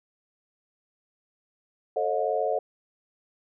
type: tone cluster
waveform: sine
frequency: 441 / 544 / 625 / 719 Hz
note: A4 / C#5 / D#5 / F#5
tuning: +4 / -33 / +8 / -50 cents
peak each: -29 dBFS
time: 1.96-2.59 s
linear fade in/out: 5 ms
effects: none